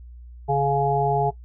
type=harmonic tone; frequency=140 Hz; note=C#3; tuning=18 cents sharp; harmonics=1 / 3 / 5 / 6; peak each=-24 / -24 / -24 / -24 dBFS; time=0.48-1.31 s; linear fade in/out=20 ms; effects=noise-tail reverb RT60 0.1 s tail -17 dB re dry + added 60 Hz sine -39 dBFS peak until 1.44 s